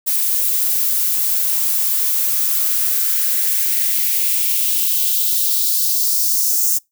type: noise with high-pass filter sweep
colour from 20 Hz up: violet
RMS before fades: -17 dBFS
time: 0.06-6.79 s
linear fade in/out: 20 ms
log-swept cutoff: 420 to 6400 Hz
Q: 2.4
effects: noise-tail reverb RT60 0.2 s tail -26 dB re dry